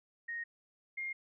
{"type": "tone pair in turn", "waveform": "sine", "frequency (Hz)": [1864, 2124], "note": ["A#6", "C7"], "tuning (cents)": [-1, 25], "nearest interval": "major second", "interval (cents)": 226, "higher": "second", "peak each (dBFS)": [-37, -36], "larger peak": "second", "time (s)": [[0.28, 0.44], [0.97, 1.13]], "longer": "neither", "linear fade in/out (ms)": 10, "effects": []}